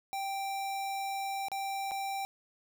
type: tone with dropouts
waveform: square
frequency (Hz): 784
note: G5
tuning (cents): 0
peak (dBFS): -34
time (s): 0.13-2.25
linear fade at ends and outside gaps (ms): 0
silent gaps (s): 1.484-1.517 / 1.911-1.917
effects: none